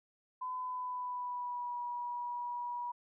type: tone with pitch glide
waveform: sine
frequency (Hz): 1011 to 967.6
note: B5 to B5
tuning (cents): +40 to -36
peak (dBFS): -36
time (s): 0.41-2.92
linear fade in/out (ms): 10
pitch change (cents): -76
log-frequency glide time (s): 0.57-1.8
effects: none